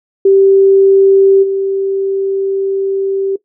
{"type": "tone with level steps", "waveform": "sine", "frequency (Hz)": 389.7, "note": "G4", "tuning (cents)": -10, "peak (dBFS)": [-4, -12], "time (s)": [0.25, 3.36], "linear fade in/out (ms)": 5, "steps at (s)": 1.42, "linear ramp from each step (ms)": 20, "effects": ["noise-tail reverb RT60 0.1 s tail -17 dB re dry"]}